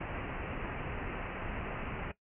pink low-pass noise, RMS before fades -39 dBFS, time 0-2.12 s, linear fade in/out 10 ms, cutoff 2800 Hz, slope 96 dB/octave, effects noise-tail reverb RT60 0.1 s tail -17 dB re dry

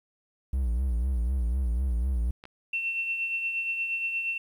triangle tone with vibrato, 61.74 Hz, B1, in tune, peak -22 dBFS, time 0.53-2.31 s, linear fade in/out 5 ms, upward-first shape sine, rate 4 Hz, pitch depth 140 cents each way
clicks, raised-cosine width 0.3 ms, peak -28 dBFS, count 2, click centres 2.439 / 2.454 s
sine tone with tremolo, 2700 Hz, E7, 41 cents sharp, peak -25 dBFS, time 2.73-4.38 s, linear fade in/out 5 ms, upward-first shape triangle, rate 8.5 Hz, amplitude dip 50%
effects 10-bit

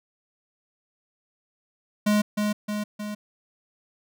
square tone with echo, 209.3 Hz, G#3, 14 cents sharp, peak -19 dBFS, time 2.06-2.22 s, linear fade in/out 10 ms, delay 310 ms, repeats 3, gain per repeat -4 dB, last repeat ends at 3.15 s, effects none

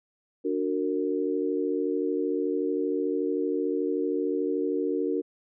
sine chord, D augmented, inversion none, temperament just, 293.7 / 367.1 / 458.9 Hz, D4 / F#4 / A#4, 0 / -14 / -27 cents, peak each -29 dBFS, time 0.44-5.22 s, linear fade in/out 20 ms, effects none

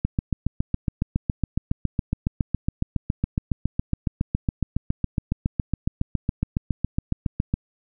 click train, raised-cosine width 5 ms, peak -9 dBFS, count 55, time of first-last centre 0.05-7.54 s, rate 7.21 Hz, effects none

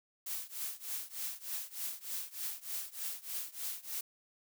blue noise with tremolo, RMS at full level -37 dBFS, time 0.26-4.01 s, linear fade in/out 5 ms, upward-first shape triangle, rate 3.3 Hz, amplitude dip 95%, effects none

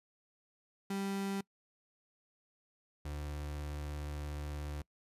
35% pulse tone pair in turn, 196.5 / 73.6 Hz, G3 / D2, +4 / +4 cents, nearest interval octave + perfect fourth, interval 1700 cents, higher first, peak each -33 / -37 dBFS, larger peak first, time 0.9-1.41 / 3.05-4.82 s, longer second, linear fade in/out 5 ms, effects noise-tail reverb RT60 0.1 s tail -24 dB re dry + resampled to 32000 Hz

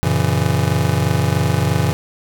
square chord, F# dominant seventh, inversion none, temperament just, 92.5 / 115.62 / 138.75 / 166.5 Hz, F#2 / A#2 / C#3 / E3, 0 / -14 / +2 / +18 cents, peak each -21 dBFS, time 0.03-1.93 s, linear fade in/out 0 ms, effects none

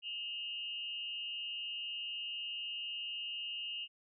sine tone with amplitude modulation, 2842 Hz, F7, 30 cents sharp, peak -35 dBFS, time 0.02-3.88 s, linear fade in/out 50 ms, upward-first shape sine, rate 220 Hz, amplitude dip 75%, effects none

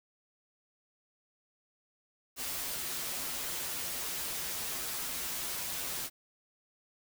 white noise with comb filter, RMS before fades -37 dBFS, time 2.36-6.1 s, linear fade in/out 50 ms, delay 9.7 ms, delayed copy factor -0.7, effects none

